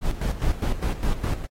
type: noise with tremolo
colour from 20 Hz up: brown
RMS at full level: -22 dBFS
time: 0.01-1.47 s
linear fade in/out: 50 ms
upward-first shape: square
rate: 4.9 Hz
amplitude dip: 70%
effects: AAC 48 kbps

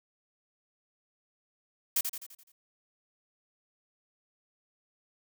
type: noise with echo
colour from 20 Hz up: blue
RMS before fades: -27 dBFS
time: 1.96-2.01 s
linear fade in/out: 5 ms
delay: 85 ms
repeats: 6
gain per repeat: -6 dB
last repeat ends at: 2.52 s
effects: none

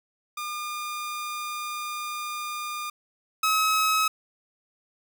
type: tone pair in turn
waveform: sawtooth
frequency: 1209 / 1280.9 Hz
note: D6 / D#6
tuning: +50 / +50 cents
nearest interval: minor second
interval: 100 cents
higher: second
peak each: -27 / -17 dBFS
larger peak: second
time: 0.37-2.9 / 3.43-4.08 s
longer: first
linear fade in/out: 5 ms
effects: none

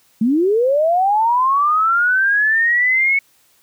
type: linear sweep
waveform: sine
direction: up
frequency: 208.6 to 2217 Hz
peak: -12 dBFS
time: 0.21-3.19 s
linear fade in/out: 5 ms
effects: white hiss -56 dBFS RMS until 3.62 s + high-pass 60 Hz 12 dB/octave

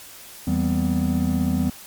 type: tone cluster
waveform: triangle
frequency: 84.5 / 164.4 / 195.2 / 237.6 / 253.4 Hz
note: E2 / E3 / G3 / A#3 / B3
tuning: +43 / -4 / -7 / +33 / +45 cents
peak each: -24 / -24 / -22 / -27 / -21 dBFS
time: 0.47-1.7 s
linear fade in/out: 5 ms
effects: white hiss -42 dBFS RMS until 1.86 s + MP3 96 kbps

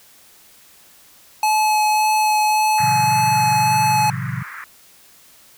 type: tone with vibrato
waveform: square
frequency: 856 Hz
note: A5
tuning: 48 cents flat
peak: -15 dBFS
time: 1.43-4.1 s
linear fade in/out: 2 ms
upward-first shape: sine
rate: 1.8 Hz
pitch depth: 9 cents each way
type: band-pass noise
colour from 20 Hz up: white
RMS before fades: -34 dBFS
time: 2.78-4.64 s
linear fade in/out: 0 ms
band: 1100 to 2000 Hz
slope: 48 dB/octave
type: chord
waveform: sine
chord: A diminished seventh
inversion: none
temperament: equal with one note detuned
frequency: 110 / 130.81 / 155.56 / 180.77 Hz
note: A2 / C3 / Eb3 / Gb3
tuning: 0 / 0 / 0 / -40 cents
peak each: -29 / -25 / -30 / -31 dBFS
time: 2.8-4.43 s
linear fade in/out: 10 ms
effects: white hiss -49 dBFS RMS until 5.57 s

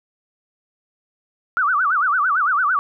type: tone with vibrato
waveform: sine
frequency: 1318.5 Hz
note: E6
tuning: in tune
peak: -15 dBFS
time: 1.57-2.79 s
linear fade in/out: 0 ms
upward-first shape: sine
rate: 8.9 Hz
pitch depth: 260 cents each way
effects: none

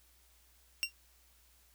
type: tone with exponential decay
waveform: 25% pulse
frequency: 2758 Hz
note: F7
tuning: 22 cents flat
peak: -22 dBFS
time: 0.83-0.92 s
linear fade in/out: 0 ms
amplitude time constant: 18 ms
effects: added 60 Hz sine -67 dBFS peak until 1.74 s + white hiss -67 dBFS RMS until 1.74 s

